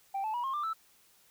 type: tone with pitch steps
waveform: sine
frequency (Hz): 784 / 869.9 / 965.2 / 1071 / 1188.3 / 1318.5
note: G5 / A5 / B5 / C6 / D6 / E6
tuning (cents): 0 / -20 / -40 / +40 / +20 / 0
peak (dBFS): -29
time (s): 0.14-0.734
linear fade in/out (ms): 10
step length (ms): 99
effects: tanh soft clip ceiling -29 dBFS + white hiss -64 dBFS RMS until 1.3 s